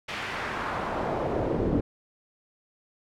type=noise with band-pass filter sweep; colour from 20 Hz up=brown; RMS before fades=-29 dBFS; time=0.08-1.81 s; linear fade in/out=10 ms; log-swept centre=2600 to 300 Hz; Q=1.3; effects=none